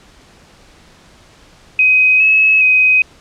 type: tone with pitch steps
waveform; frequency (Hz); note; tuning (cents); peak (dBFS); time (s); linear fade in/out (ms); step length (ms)
sine; 2519 / 2577 / 2517; D#7 / E7 / D#7; +21 / -40 / +19; -7; 1.79-3.02; 2; 410
effects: pink hiss -45 dBFS RMS until 3.2 s + low-pass 7000 Hz 12 dB/octave